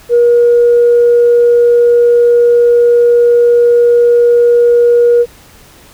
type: tone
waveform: sine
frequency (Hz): 477.2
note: A#4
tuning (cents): +41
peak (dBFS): -3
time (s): 0.09-5.26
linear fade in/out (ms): 50
effects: tanh soft clip ceiling 0 dBFS + pink hiss -40 dBFS RMS until 5.93 s